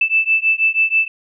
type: beating tone pair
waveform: sine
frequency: 2637 / 2643.2 Hz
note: E7 / E7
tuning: 0 / +4 cents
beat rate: 6.2 Hz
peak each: -16 dBFS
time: 0.01-1.08 s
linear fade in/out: 5 ms
effects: none